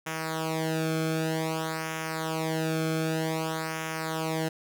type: tone with flanger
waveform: sawtooth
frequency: 160 Hz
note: D#3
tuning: 49 cents sharp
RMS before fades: -30 dBFS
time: 0.06-4.49 s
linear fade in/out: 10 ms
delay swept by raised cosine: 0.23 to 1.06 ms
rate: 0.53 Hz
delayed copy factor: -0.8
effects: none